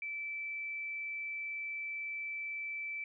sine tone, 2321 Hz, D7, 21 cents flat, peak -37 dBFS, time 0.02-3.04 s, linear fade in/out 2 ms, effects none

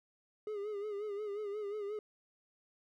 triangle tone with vibrato, 413.9 Hz, G#4, 6 cents flat, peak -35 dBFS, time 0.47-1.99 s, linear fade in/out 2 ms, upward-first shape sine, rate 5.6 Hz, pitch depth 67 cents each way, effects none

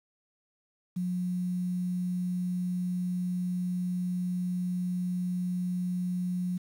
sine tone with quantisation, 180 Hz, F#3, 47 cents flat, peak -28 dBFS, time 0.96-6.58 s, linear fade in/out 10 ms, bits 9, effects none

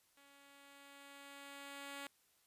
5% pulse tone with level ramp, 280.4 Hz, C#4, 20 cents sharp, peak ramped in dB -53 to -34 dBFS, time 0.17-2.07 s, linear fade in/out 2 ms, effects white hiss -74 dBFS RMS until 2.46 s + resampled to 32000 Hz

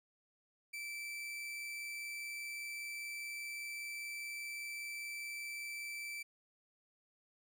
40% pulse tone with amplitude modulation, 2328 Hz, D7, 16 cents flat, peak -40 dBFS, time 0.73-6.23 s, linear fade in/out 10 ms, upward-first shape sine, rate 125 Hz, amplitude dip 25%, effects none

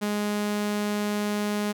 sawtooth tone, 207.7 Hz, G#3, in tune, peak -21 dBFS, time 0.01-1.73 s, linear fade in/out 20 ms, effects none

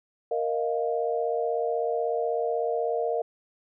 sine chord, Bb suspended fourth, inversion none, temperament equal, 466.2 / 622.3 / 698.5 Hz, Bb4 / Eb5 / F5, 0 / 0 / 0 cents, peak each -27 / -30 / -30 dBFS, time 0.31-3.22 s, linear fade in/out 5 ms, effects none

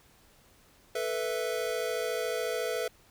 square chord, A suspended second, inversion none, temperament equal, 440 / 493.9 / 659.3 Hz, A4 / B4 / E5, 0 / 0 / 0 cents, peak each -35 / -34 / -36 dBFS, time 0.95-2.88 s, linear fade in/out 5 ms, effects pink hiss -61 dBFS RMS until 3.1 s

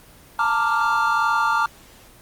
triangle chord, Bb major seventh, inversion third, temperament equal with one note detuned, 880 / 922.2 / 1174.7 / 1396.9 Hz, A5 / Bb5 / D6 / F6, 0 / -19 / 0 / 0 cents, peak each -23 / -22 / -20 / -20 dBFS, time 0.39-1.66 s, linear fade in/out 2 ms, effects pink hiss -48 dBFS RMS until 2.21 s + Opus 24 kbps

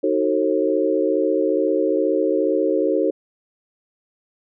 sine chord, D# diminished seventh, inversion none, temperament just, 311.1 / 373.4 / 448 / 537.6 Hz, D#4 / F#4 / A4 / C5, 0 / +16 / +31 / +47 cents, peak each -22 dBFS, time 0.03-3.11 s, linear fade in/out 10 ms, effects none

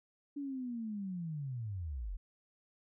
sine linear sweep, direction down, 290 to 38.09 Hz, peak -37 dBFS, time 0.36-2.17 s, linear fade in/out 10 ms, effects none

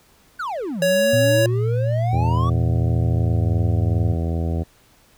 triangle exponential two-way sweep, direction down then up, 1567 to 164.81 to 1168 Hz, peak -22 dBFS, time 0.39-2.5 s, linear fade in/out 10 ms, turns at 0.81 s
square tone, 559 Hz, C#5, 14 cents sharp, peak -16 dBFS, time 0.82-1.46 s, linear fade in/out 2 ms
sine tone with pitch glide, 116.54 to 105.03 Hz, A#2 to G#2, 0 to +20 cents, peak -18 dBFS, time 1.13-4.14 s, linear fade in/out 5 ms, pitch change -180 cents, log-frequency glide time 3.11-3.49 s
harmonic tone, 82.8 Hz, E2, 8 cents sharp, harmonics 1 / 2 / 3 / 4 / 5 / 6 / 7 / 8 / 9, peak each -21 / -27 / -31 / -33 / -35 / -37 / -38 / -39 / -40 dBFS, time 2.12-4.64 s, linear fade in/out 20 ms
effects pink hiss -55 dBFS RMS until 5.17 s

